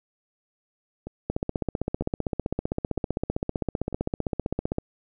two click trains, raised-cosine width 2 ms, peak -22 / -12 dBFS, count 4 / 55, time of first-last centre 1.07-3.927 / 1.3-4.784 s, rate 1.05 / 15.5 Hz, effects none

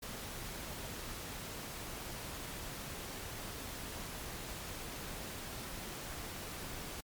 pink noise, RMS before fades -44 dBFS, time 0.02-7.01 s, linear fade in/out 10 ms, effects MP3 96 kbps

